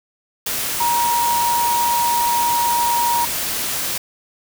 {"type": "tone in noise", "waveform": "sine", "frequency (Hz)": 948, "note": "A#5", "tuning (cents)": 29, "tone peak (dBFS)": -16, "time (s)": [0.8, 3.25], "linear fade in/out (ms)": 5, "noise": "white", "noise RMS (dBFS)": -23, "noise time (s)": [0.46, 3.98], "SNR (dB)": 4, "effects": []}